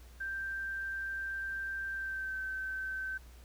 sine tone with pitch glide, 1572 to 1541.4 Hz, G6 to G6, +4 to -30 cents, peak -35 dBFS, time 0.2-3.18 s, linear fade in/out 10 ms, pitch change -34 cents, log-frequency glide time 1.94-2.37 s, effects added 60 Hz sine -51 dBFS peak until 3.44 s + pink hiss -61 dBFS RMS until 3.44 s

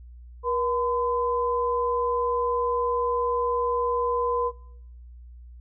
sine tone pair together, 480 / 1017 Hz, B4 / C6, -49 / -50 cents, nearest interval octave + minor second, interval 1299 cents, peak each -25 / -25 dBFS, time 0.43-4.52 s, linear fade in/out 50 ms, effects noise-tail reverb RT60 0.8 s tail -23 dB re dry + added 60 Hz sine -42 dBFS peak until 5.6 s

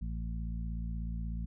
harmonic tone, 56.5 Hz, A1, 47 cents sharp, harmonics 1 / 2 / 3 / 4, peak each -35 / -45 / -42 / -47 dBFS, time 0.01-1.46 s, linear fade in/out 10 ms, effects none

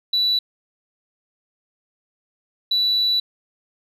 sine tone pair in turn, 3951 / 3951 Hz, B7 / B7, 0 / 0 cents, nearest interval unison, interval 0 cents, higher neither, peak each -15 dBFS, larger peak neither, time 0.13-0.39 / 2.71-3.2 s, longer second, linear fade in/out 5 ms, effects tanh soft clip ceiling -13 dBFS

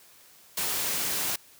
white noise, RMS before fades -29 dBFS, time 0.57-1.36 s, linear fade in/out 5 ms, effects white hiss -55 dBFS RMS until 1.59 s + high-pass 80 Hz 12 dB/octave

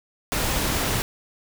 pink noise, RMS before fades -24 dBFS, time 0.32-1.02 s, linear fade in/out 0 ms, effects none

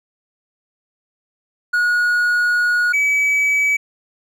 triangle tone pair in turn, 1450 / 2285 Hz, F#6 / D7, -35 / -48 cents, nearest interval minor sixth, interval 787 cents, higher second, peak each -12 dBFS, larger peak neither, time 1.73-2.93 / 2.93-3.77 s, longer first, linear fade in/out 10 ms, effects none

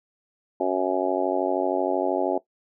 harmonic tone, 92.9 Hz, F#2, 7 cents sharp, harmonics 3 / 4 / 5 / 6 / 7 / 8 / 9, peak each -29 / -26 / -31 / -28 / -27 / -33 / -30 dBFS, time 0.6-2.38 s, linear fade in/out 5 ms, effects noise-tail reverb RT60 0.1 s tail -17 dB re dry

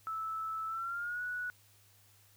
sine tone with pitch glide, 1311 to 1471.5 Hz, E6 to F#6, -10 to -10 cents, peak -35 dBFS, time 0.07-1.5 s, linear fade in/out 0 ms, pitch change +200 cents, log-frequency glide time 0.67-1.22 s, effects added 101 Hz sine -66 dBFS peak until 2.36 s + white hiss -65 dBFS RMS until 2.36 s

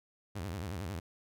sawtooth tone with vibrato, 91.2 Hz, F#2, 24 cents flat, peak -33 dBFS, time 0.35-1 s, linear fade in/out 10 ms, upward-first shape sine, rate 11 Hz, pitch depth 250 cents each way, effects none

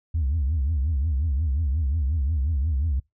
sine tone with vibrato, 73.42 Hz, D2, in tune, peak -19 dBFS, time 0.14-3 s, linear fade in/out 10 ms, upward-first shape triangle, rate 5.6 Hz, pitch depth 270 cents each way, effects noise-tail reverb RT60 0.2 s tail -26 dB re dry + tanh soft clip ceiling -18 dBFS

